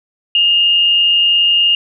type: tone with amplitude modulation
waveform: sine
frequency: 2834 Hz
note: F7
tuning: 25 cents sharp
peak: -7 dBFS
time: 0.35-1.75 s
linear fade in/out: 2 ms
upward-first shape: sine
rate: 177 Hz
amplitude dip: 35%
effects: none